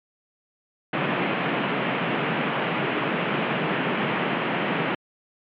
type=band-pass noise; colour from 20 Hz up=pink; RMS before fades=-25 dBFS; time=0.93-4.95 s; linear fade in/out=5 ms; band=140 to 3000 Hz; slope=48 dB/octave; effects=MP3 64 kbps